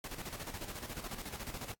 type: noise with tremolo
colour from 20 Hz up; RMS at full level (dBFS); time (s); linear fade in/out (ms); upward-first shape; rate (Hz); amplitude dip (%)
pink; -42; 0.04-1.74; 2; square; 14; 60
effects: noise-tail reverb RT60 0.1 s tail -22 dB re dry + AAC 64 kbps